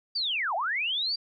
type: linear two-way sweep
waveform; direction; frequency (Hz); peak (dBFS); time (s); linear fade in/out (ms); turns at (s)
sine; down then up; 4776 to 640 to 4776; -26; 0.15-1.16; 10; 0.55
effects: none